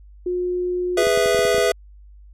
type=tone; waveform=sine; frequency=359.1 Hz; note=F4; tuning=48 cents sharp; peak=-20 dBFS; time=0.26-1.03 s; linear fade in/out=5 ms
type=chord; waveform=square; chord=E major; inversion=first; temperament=just; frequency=412 / 494.4 / 659.3 Hz; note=G#4 / B4 / E5; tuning=-14 / +2 / 0 cents; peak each=-21 dBFS; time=0.97-1.72 s; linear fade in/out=5 ms
type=clicks; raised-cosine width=2 ms; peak=-17 dBFS; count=8; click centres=1.07 / 1.175 / 1.259 / 1.347 / 1.391 / 1.452 / 1.546 / 1.582 s
effects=added 50 Hz sine -42 dBFS peak until 2.33 s + low-pass 12000 Hz 12 dB/octave